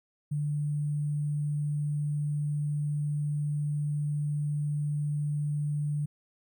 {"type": "tone with sample-and-hold", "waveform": "sine", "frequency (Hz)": 147.6, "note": "D3", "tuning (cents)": 9, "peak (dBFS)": -27, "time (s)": [0.31, 6.06], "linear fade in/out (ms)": 10, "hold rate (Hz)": 8820, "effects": []}